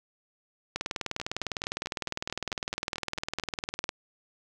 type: two click trains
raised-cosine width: 0.2 ms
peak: -20 / -13 dBFS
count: 11 / 63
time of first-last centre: 1.2-3.398 / 0.76-3.891 s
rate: 4.55 / 19.8 Hz
effects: none